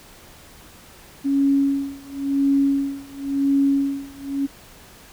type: tone with tremolo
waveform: sine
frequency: 277.2 Hz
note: C#4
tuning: in tune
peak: -14 dBFS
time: 1.24-4.47 s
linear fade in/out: 20 ms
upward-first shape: sine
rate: 0.95 Hz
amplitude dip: 95%
effects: pink hiss -46 dBFS RMS until 5.12 s